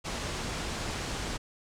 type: low-pass noise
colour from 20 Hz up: pink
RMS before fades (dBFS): -35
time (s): 0.04-1.38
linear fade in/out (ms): 20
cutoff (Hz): 8100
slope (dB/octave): 24
effects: none